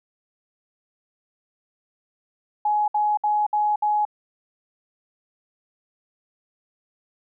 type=tone bursts; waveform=sine; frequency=840 Hz; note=G#5; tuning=19 cents sharp; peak=-18 dBFS; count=5; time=2.65-4.052 s; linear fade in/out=5 ms; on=230 ms; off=63 ms; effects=none